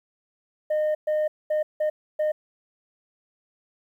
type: tone bursts at uneven times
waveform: sine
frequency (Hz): 612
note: D#5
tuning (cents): -29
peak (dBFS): -18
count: 5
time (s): 0.7-0.95 / 1.07-1.28 / 1.5-1.63 / 1.8-1.9 / 2.19-2.32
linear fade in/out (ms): 10
effects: tanh soft clip ceiling -20 dBFS + 10-bit